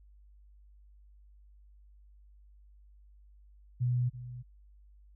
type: tone with echo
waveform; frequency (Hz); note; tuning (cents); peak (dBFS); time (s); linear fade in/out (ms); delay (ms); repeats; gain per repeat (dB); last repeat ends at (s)
sine; 123.47; B2; 0; -26; 3.8-4.1; 20; 330; 1; -14; 4.43
effects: added 50 Hz sine -55 dBFS peak until 5.15 s